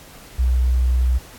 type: tone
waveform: sine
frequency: 62.5 Hz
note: B1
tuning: 21 cents sharp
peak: -14 dBFS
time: 0.38-1.19 s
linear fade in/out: 20 ms
effects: pink hiss -43 dBFS RMS until 1.38 s + AAC 64 kbps